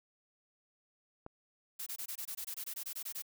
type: click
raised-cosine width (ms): 1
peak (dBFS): -31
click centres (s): 1.264
type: noise bursts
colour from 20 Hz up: blue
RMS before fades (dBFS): -41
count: 15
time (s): 1.79-3.223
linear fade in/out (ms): 10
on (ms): 75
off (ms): 22
effects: none